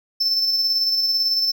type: tone with tremolo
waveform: triangle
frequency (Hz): 5300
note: E8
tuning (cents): +9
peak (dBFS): -15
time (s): 0.2-1.52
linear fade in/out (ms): 10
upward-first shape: square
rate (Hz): 18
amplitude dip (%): 30
effects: none